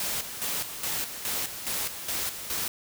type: noise with tremolo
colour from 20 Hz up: white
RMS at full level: -30 dBFS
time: 0-2.68 s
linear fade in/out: 2 ms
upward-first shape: square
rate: 2.4 Hz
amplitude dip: 60%
effects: none